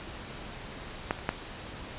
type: clicks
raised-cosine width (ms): 0.5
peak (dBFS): -11 / -27 / -11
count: 3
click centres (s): 1.109 / 1.189 / 1.291
effects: pink hiss -42 dBFS RMS until 1.98 s + resampled to 8000 Hz